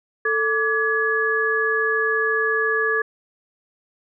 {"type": "tone cluster", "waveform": "sine", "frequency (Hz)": [442.8, 1161, 1693], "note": ["A4", "D6", "G#6"], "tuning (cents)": [11, -20, 33], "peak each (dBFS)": [-23, -26, -20], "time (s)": [0.25, 3.02], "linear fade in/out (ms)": 5, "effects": []}